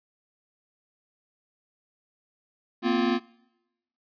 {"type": "chord", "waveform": "square", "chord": "Bb suspended second", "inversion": "none", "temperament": "equal with one note detuned", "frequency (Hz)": [233.1, 256.1, 349.2], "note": ["Bb3", "C4", "F4"], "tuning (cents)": [0, -37, 0], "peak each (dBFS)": -27, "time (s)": [2.82, 3.2], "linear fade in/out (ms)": 50, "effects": ["noise-tail reverb RT60 0.9 s tail -23 dB re dry", "resampled to 11025 Hz"]}